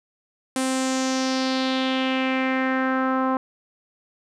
sawtooth tone with low-pass filter sweep, 261.6 Hz, C4, in tune, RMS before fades -23 dBFS, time 0.56-3.37 s, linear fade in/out 2 ms, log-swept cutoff 9400 to 1100 Hz, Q 3, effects none

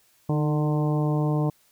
harmonic tone with a mistuned harmonic, 149.9 Hz, D3, 36 cents sharp, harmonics 1 / 2 / 3 / 4 / 5 / 6 / 7, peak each -22 / -28 / -32 / -34 / -36 / -38 / -39 dBFS, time 0.29-1.5 s, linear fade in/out 5 ms, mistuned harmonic 2, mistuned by +38 cents, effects white hiss -62 dBFS RMS until 1.71 s

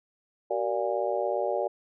harmonic tone with a mistuned harmonic, 117.1 Hz, A#2, 8 cents sharp, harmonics 3 / 4 / 5 / 6 / 7, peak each -32 / -32 / -29 / -34 / -34 dBFS, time 0.5-1.68 s, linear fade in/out 10 ms, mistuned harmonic 3, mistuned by +140 cents, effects none

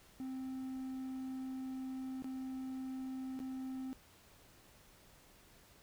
triangle tone with dropouts, 261.6 Hz, C4, in tune, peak -38 dBFS, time 0.2-3.93 s, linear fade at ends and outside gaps 0 ms, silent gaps 2.222-2.244 / 3.391-3.401 s, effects pink hiss -63 dBFS RMS until 5.82 s

